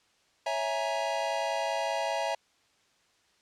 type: chord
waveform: square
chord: A# half-diminished seventh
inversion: first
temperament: equal with one note detuned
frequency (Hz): 554.4 / 659.3 / 830.6 / 941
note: C#5 / E5 / G#5 / A#5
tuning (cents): 0 / 0 / 0 / +16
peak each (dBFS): -36 / -33 / -35 / -36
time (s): 0.46-2.35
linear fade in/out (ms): 5
effects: white hiss -67 dBFS RMS until 3.41 s + low-pass 6000 Hz 12 dB/octave